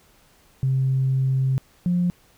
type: tone pair in turn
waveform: sine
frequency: 132.5 / 176.87 Hz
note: C3 / F3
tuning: +22 / +22 cents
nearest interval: perfect fourth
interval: 500 cents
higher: second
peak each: -17 dBFS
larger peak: neither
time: 0.63-1.58 / 1.86-2.1 s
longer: first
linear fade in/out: 0 ms
effects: tanh soft clip ceiling -13 dBFS + pink hiss -57 dBFS RMS until 2.37 s